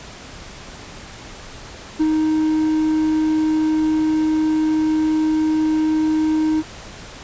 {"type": "tone with ADSR envelope", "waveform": "triangle", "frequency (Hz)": 312, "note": "D#4", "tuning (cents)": 5, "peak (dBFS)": -11, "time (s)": [1.99, 6.63], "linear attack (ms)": 18, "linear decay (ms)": 59, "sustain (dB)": -2, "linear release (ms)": 39, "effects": ["pink hiss -37 dBFS RMS until 7.23 s", "resampled to 16000 Hz"]}